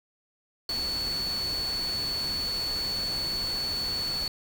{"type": "tone in noise", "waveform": "sine", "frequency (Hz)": 4435, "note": "C#8", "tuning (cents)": 0, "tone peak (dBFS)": -28, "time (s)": [0.69, 4.28], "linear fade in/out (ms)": 2, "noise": "pink", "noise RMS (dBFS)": -38, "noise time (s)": [0.69, 4.28], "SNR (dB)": 7, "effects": []}